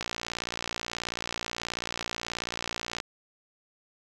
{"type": "click train", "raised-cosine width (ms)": 0.2, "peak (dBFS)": -14, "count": 176, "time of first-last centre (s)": [0.01, 3.001], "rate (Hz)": 58.5, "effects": []}